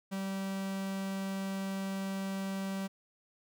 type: tone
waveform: 45% pulse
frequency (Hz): 193.7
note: G3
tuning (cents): -20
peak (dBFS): -34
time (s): 0.11-2.88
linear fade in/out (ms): 20
effects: none